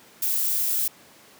violet noise, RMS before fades -24 dBFS, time 0.22-0.88 s, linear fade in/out 5 ms, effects pink hiss -51 dBFS RMS until 1.39 s + high-pass 200 Hz 12 dB/octave

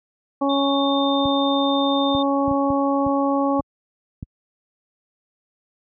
harmonic tone, 277.9 Hz, C#4, 4 cents sharp, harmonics 1 / 2 / 3 / 4, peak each -20 / -23 / -25 / -26 dBFS, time 0.41-3.61 s, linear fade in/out 10 ms
sine tone, 3618 Hz, A7, 48 cents sharp, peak -26 dBFS, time 0.49-2.23 s, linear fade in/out 10 ms
clicks, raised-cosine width 5 ms, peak -17 dBFS, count 8, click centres 1.255 / 2.149 / 2.479 / 2.512 / 2.703 / 3.065 / 3.596 / 4.228 s
effects high-pass 60 Hz 12 dB/octave

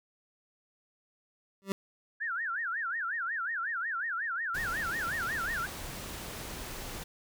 25% pulse tone with exponential growth, 195.2 Hz, G3, 7 cents flat, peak -22 dBFS, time 1.62-1.72 s, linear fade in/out 0 ms, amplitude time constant 20 ms
sine tone with vibrato, 1585 Hz, G6, 19 cents sharp, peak -31 dBFS, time 2.2-5.67 s, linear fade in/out 20 ms, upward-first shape sine, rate 5.5 Hz, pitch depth 290 cents each way
pink noise, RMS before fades -41 dBFS, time 4.54-7.04 s, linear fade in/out 10 ms
effects none

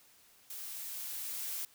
blue noise with level ramp, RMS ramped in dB -44 to -38 dBFS, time 0.5-1.65 s, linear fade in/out 2 ms, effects white hiss -63 dBFS RMS until 1.74 s

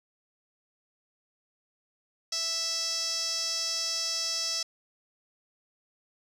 sawtooth tone with band-pass filter, 659.3 Hz, E5, in tune, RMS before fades -31 dBFS, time 2.32-4.63 s, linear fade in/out 5 ms, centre 5400 Hz, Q 6.3, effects none

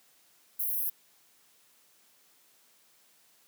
pink high-pass noise, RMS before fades -31 dBFS, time 0.59-0.9 s, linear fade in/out 10 ms, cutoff 11000 Hz, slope 96 dB/octave, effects white hiss -64 dBFS RMS until 3.47 s + high-pass 150 Hz 12 dB/octave

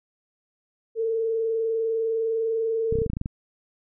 sine tone with vibrato, 450.1 Hz, A4, 39 cents sharp, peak -22 dBFS, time 0.95-3.08 s, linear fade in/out 50 ms, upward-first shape sine, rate 20 Hz, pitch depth 32 cents each way
clicks, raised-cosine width 5 ms, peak -16 dBFS, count 10, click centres 2.925 / 2.955 / 2.987 / 3.018 / 3.063 / 3.1 / 3.134 / 3.169 / 3.214 / 3.259 s
effects none

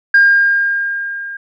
sine tone with level ramp, 1610 Hz, G6, 46 cents sharp, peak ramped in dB -3 to -24 dBFS, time 0.14-1.37 s, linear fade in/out 5 ms, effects tanh soft clip ceiling -2 dBFS

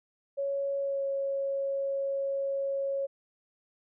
sine tone with pitch glide, 556 to 550.2 Hz, C#5 to C#5, +5 to -13 cents, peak -28 dBFS, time 0.37-3.07 s, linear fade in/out 20 ms, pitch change -18 cents, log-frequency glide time 0.8-1.03 s, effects none

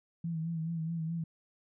sine tone with vibrato, 163.9 Hz, E3, 10 cents flat, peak -32 dBFS, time 0.24-1.24 s, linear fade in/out 5 ms, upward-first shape sine, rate 4.7 Hz, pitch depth 50 cents each way, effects none

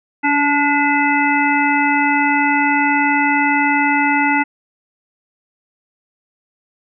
harmonic tone with a mistuned harmonic, 289.3 Hz, D4, 26 cents flat, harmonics 1 / 3 / 5 / 7 / 9, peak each -18 / -17 / -21 / -18 / -23 dBFS, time 0.23-4.44 s, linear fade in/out 20 ms, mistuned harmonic 1, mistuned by -24 cents, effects none

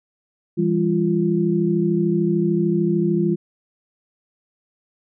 sine tone cluster, 165.9 / 199.3 / 345.6 Hz, E3 / G3 / F4, +11 / +29 / -18 cents, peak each -21 / -21 / -20 dBFS, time 0.57-3.36 s, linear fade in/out 20 ms, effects none

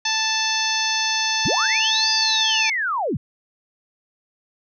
harmonic tone, 880 Hz, A5, in tune, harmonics 1 / 2 / 3 / 4 / 5 / 6 / 7, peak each -27 / -27 / -27 / -27 / -27 / -27 / -27 dBFS, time 0.05-2.7 s, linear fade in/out 5 ms
sine linear two-way sweep, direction up then down, 67.9 to 4948 to 83.6 Hz, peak -20 dBFS, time 1.45-3.17 s, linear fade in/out 5 ms, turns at 2.11 s
effects none

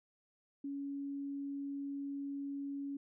sine tone, 280 Hz, C#4, 18 cents sharp, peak -38 dBFS, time 0.64-2.97 s, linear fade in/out 5 ms, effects none

